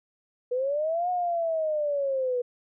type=linear two-way sweep; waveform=sine; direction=up then down; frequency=484.2 to 728 to 484.2 Hz; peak=-24 dBFS; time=0.51-2.42 s; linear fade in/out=10 ms; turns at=1.1 s; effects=none